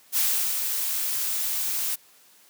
blue noise with ADSR envelope, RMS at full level -22 dBFS, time 0.12-1.96 s, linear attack 49 ms, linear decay 380 ms, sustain -5 dB, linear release 16 ms, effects white hiss -56 dBFS RMS until 2.49 s + high-pass 150 Hz 12 dB/octave

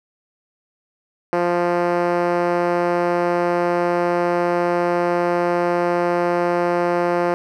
5% pulse tone with band-pass filter, 174.61 Hz, F3, in tune, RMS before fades -19 dBFS, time 1.33-7.34 s, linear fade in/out 0 ms, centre 430 Hz, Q 1.2, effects none

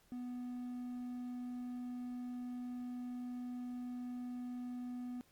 triangle tone, 246.9 Hz, B3, in tune, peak -39 dBFS, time 0.12-5.21 s, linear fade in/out 0 ms, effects pink hiss -70 dBFS RMS until 5.31 s + Opus 48 kbps

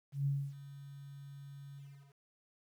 sine tone with ADSR envelope, 140 Hz, C#3, 18 cents sharp, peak -29 dBFS, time 0.12-2.16 s, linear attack 140 ms, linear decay 270 ms, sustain -18 dB, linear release 380 ms, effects 11-bit

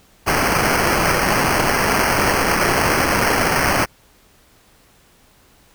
violet noise with sample-and-hold, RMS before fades -17 dBFS, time 0.26-3.86 s, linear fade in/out 20 ms, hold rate 3675 Hz, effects pink hiss -53 dBFS RMS until 5.74 s

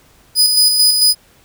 sawtooth tone with tremolo, 4978 Hz, D#8, in tune, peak -5 dBFS, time 0.35-1.15 s, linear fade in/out 50 ms, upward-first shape square, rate 4.5 Hz, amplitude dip 40%, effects pink hiss -50 dBFS RMS until 1.44 s

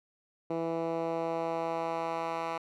10% pulse tone with band-pass filter sweep, 165.2 Hz, E3, 4 cents sharp, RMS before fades -33 dBFS, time 0.5-2.58 s, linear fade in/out 5 ms, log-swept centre 400 to 1200 Hz, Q 1.1, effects none

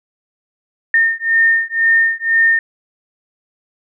sine beating tone pair, 1821 / 1823 Hz, A#6 / A#6, -41 / -39 cents, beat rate 2 Hz, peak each -14 dBFS, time 0.94-2.59 s, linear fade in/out 2 ms, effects none

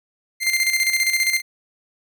sawtooth tone with tremolo, 2093 Hz, C7, in tune, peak -12 dBFS, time 0.4-1.42 s, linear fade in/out 50 ms, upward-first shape square, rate 15 Hz, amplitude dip 55%, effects none

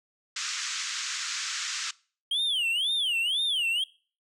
white band-pass noise, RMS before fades -33 dBFS, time 0.36-1.91 s, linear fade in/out 5 ms, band 1200 to 7300 Hz, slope 48 dB/octave
triangle tone with vibrato, 3136 Hz, G7, in tune, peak -23 dBFS, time 2.31-3.84 s, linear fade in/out 5 ms, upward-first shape sine, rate 2 Hz, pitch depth 270 cents each way
effects noise-tail reverb RT60 0.4 s tail -22 dB re dry

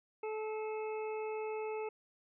harmonic tone, 433.5 Hz, A4, 26 cents flat, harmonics 1 / 2 / 3 / 5 / 6, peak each -37 / -44 / -53 / -54 / -51 dBFS, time 0.23-1.89 s, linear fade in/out 5 ms, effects none

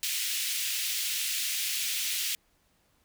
pink high-pass noise, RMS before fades -31 dBFS, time 0.03-2.35 s, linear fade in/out 0 ms, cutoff 2400 Hz, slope 24 dB/octave, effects pink hiss -69 dBFS RMS until 3.04 s

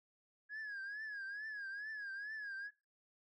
sine tone with vibrato, 1661.2 Hz, G#6, in tune, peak -40 dBFS, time 0.49-2.71 s, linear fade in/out 50 ms, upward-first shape triangle, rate 2.3 Hz, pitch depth 120 cents each way, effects noise-tail reverb RT60 0.3 s tail -24 dB re dry + tanh soft clip ceiling -41 dBFS

